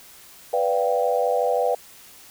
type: chord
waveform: sine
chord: G dominant seventh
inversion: first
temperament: equal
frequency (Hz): 493.9 / 587.3 / 698.5 / 784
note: B4 / D5 / F5 / G5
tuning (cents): 0 / 0 / 0 / 0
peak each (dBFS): -22 / -25 / -25 / -26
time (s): 0.53-1.75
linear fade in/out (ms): 5
effects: white hiss -47 dBFS RMS until 2.3 s